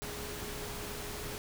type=tone in noise; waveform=sine; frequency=415.3 Hz; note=G#4; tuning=in tune; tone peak=-46 dBFS; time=0.02-1.38 s; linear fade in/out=0 ms; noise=pink; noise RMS=-41 dBFS; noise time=0.02-1.38 s; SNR=-8 dB; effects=none